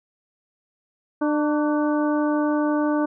harmonic tone with a mistuned harmonic, 299 Hz, D4, 31 cents sharp, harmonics 1 / 2 / 3 / 4 / 5, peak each -20 / -26 / -30 / -32 / -34 dBFS, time 1.21-3.06 s, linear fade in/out 10 ms, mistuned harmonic 4, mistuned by -58 cents, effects none

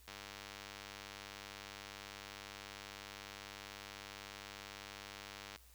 click train, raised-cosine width 0.2 ms, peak -30 dBFS, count 549, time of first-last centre 0.08-5.56 s, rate 100 Hz, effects added 60 Hz sine -62 dBFS peak until 5.74 s + white hiss -65 dBFS RMS until 5.74 s

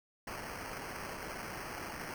white noise with sample-and-hold, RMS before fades -43 dBFS, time 0.27-2.14 s, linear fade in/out 2 ms, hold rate 3675 Hz, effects none

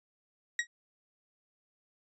40% pulse tone with exponential decay, 1900 Hz, A#6, 33 cents sharp, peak -23 dBFS, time 0.59-0.67 s, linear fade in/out 2 ms, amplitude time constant 17 ms, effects resampled to 22050 Hz

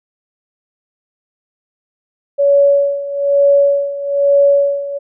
sine tone with tremolo, 564 Hz, C#5, 30 cents sharp, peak -6 dBFS, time 2.38-4.99 s, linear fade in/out 20 ms, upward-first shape sine, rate 1.1 Hz, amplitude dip 80%, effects none

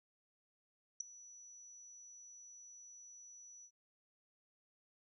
sine tone with ADSR envelope, 5910 Hz, F#8, 3 cents flat, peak -32 dBFS, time 1-3.71 s, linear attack 8 ms, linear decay 3 ms, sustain -22 dB, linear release 69 ms, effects none

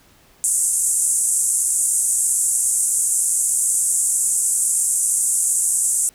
pink band-pass noise, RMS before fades -19 dBFS, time 0.44-6.09 s, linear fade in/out 0 ms, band 7600 to 10000 Hz, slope 48 dB/octave, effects pink hiss -53 dBFS RMS until 6.14 s

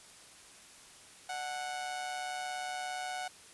sawtooth tone with amplitude modulation, 738 Hz, F#5, 5 cents flat, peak -30 dBFS, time 1.29-3.28 s, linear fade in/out 5 ms, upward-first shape sine, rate 137 Hz, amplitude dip 55%, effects white hiss -55 dBFS RMS until 3.53 s + resampled to 24000 Hz

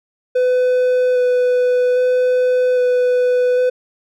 triangle tone with vibrato, 500 Hz, B4, 21 cents sharp, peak -10 dBFS, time 0.35-3.7 s, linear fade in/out 10 ms, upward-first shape square, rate 0.62 Hz, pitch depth 9 cents each way, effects none

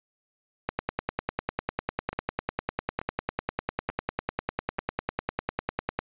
two click trains, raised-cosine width 0.5 ms, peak -12 / -21 dBFS, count 54 / 4, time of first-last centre 0.69-5.99 / 2.13-4.785 s, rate 10 / 1.13 Hz, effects resampled to 8000 Hz

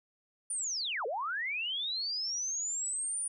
sine linear two-way sweep, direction down then up, 9520 to 415.3 to 9520 Hz, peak -32 dBFS, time 0.5-3.28 s, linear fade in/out 5 ms, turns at 1.06 s, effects none

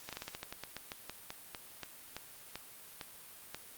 slowing click train, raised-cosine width 0.2 ms, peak -23 dBFS, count 19, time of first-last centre 0.09-3.546 s, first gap 37 ms, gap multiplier 1.17, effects white hiss -53 dBFS RMS until 3.77 s + Opus 48 kbps

